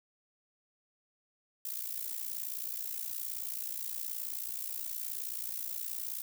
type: noise with amplitude modulation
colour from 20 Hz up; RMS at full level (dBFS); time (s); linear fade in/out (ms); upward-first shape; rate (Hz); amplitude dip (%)
violet; -35; 1.65-6.22; 2; sine; 58.9; 80
effects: none